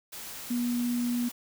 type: tone in noise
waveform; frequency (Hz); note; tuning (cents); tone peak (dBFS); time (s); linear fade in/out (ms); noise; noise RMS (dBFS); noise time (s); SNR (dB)
sine; 241.6; B3; -38; -26; 0.5-1.29; 10; white; -41; 0.12-1.32; +12
effects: none